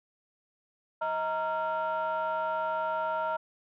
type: tone cluster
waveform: sine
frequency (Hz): 634 / 931 / 1377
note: D#5 / A#5 / F6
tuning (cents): +32 / -2 / -25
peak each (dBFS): -31 / -30 / -33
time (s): 1.01-3.37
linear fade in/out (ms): 10
effects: tanh soft clip ceiling -23 dBFS